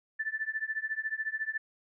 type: tone with tremolo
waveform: sine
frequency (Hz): 1760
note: A6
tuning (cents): 0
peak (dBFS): -27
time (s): 0.19-1.58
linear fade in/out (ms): 10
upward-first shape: triangle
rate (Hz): 14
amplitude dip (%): 100
effects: none